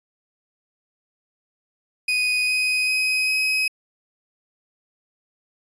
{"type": "tone with pitch steps", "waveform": "35% pulse", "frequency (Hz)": [2489, 2505, 2521, 2537], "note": ["D#7", "D#7", "D#7", "D#7"], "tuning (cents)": [0, 11, 22, 33], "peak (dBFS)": -17, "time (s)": [2.08, 3.68], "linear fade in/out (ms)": 5, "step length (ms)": 400, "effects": ["resampled to 22050 Hz"]}